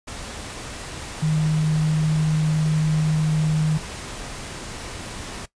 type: tone in noise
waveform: sine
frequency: 155.56 Hz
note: D#3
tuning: in tune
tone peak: -17 dBFS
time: 1.22-3.78 s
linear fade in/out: 10 ms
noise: pink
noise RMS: -34 dBFS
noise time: 0.07-5.46 s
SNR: +14 dB
effects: noise-tail reverb RT60 0.1 s tail -17 dB re dry + resampled to 22050 Hz